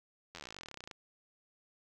slowing click train, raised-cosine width 0.2 ms, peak -28 dBFS, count 27, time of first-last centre 0.35-0.912 s, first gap 11 ms, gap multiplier 1.05, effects none

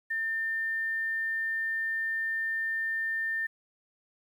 sine tone, 1800 Hz, A6, 39 cents sharp, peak -28 dBFS, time 0.1-3.47 s, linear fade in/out 10 ms, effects 10-bit

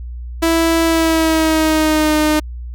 sawtooth tone with pitch glide, 329.6 to 305.8 Hz, E4 to D#4, 0 to -30 cents, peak -8 dBFS, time 0.42-2.4 s, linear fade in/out 10 ms, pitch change -130 cents, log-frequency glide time 0.84-2.15 s, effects added 60 Hz sine -25 dBFS peak until 2.74 s

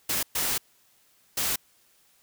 white noise bursts at uneven times, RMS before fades -27 dBFS, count 3, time 0.09-0.23 / 0.35-0.58 / 1.37-1.56 s, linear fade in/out 5 ms, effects white hiss -63 dBFS RMS until 2.22 s

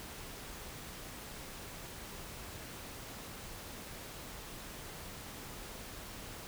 silence, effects pink hiss -47 dBFS RMS until 6.47 s

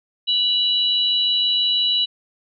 sine tone pair together, 2945 / 3931 Hz, F#7 / B7, -9 / -9 cents, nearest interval perfect fourth, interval 500 cents, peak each -19 dBFS, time 0.27-2.06 s, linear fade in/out 20 ms, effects none

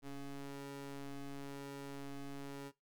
30% pulse ring-modulated tone, 139.5 Hz, C#3, 11 cents sharp, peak -38 dBFS, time 0.02-2.72 s, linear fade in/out 50 ms, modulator 140 Hz, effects noise-tail reverb RT60 0.2 s tail -19 dB re dry

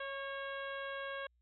harmonic tone with a mistuned harmonic, 551 Hz, C#5, 11 cents flat, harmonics 1 / 2 / 3 / 4 / 5 / 6 / 7, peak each -43 / -46 / -44 / -53 / -53 / -52 / -60 dBFS, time 0-1.27 s, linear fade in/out 5 ms, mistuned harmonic 3, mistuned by -29 cents, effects added 60 Hz sine -70 dBFS peak until 1.41 s

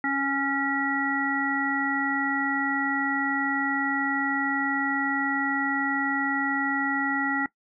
harmonic tone, 276.4 Hz, C#4, 5 cents flat, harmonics 1 / 3 / 5 / 7, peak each -28 / -31 / -30 / -28 dBFS, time 0.04-7.46 s, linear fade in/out 2 ms, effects noise-tail reverb RT60 0.1 s tail -20 dB re dry

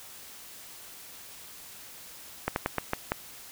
slowing click train, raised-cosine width 0.5 ms, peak -11 dBFS, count 6, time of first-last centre 2.48-3.119 s, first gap 81 ms, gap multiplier 1.23, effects white hiss -47 dBFS RMS until 3.51 s

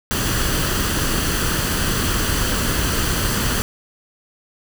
pink noise with comb filter, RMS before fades -20 dBFS, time 0.11-3.62 s, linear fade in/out 0 ms, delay 0.66 ms, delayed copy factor +0.5, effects none

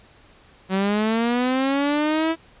sawtooth linear sweep, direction up, 186.6 to 329.6 Hz, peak -15 dBFS, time 0.69-2.36 s, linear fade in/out 50 ms, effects pink hiss -52 dBFS RMS until 2.6 s + resampled to 8000 Hz

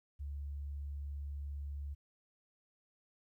sine tone, 71.3 Hz, C#2, 49 cents sharp, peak -39 dBFS, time 0.19-1.95 s, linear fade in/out 20 ms, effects 13-bit

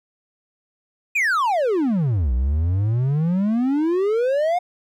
triangle exponential two-way sweep, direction down then up, 2552 to 59.1 to 731 Hz, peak -15 dBFS, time 1.15-4.59 s, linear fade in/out 10 ms, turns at 2.33 s, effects none

